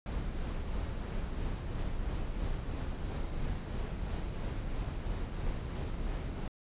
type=noise with tremolo; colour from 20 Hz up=brown; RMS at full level=-34 dBFS; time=0.06-6.48 s; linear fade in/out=2 ms; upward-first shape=triangle; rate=3 Hz; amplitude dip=35%; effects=resampled to 8000 Hz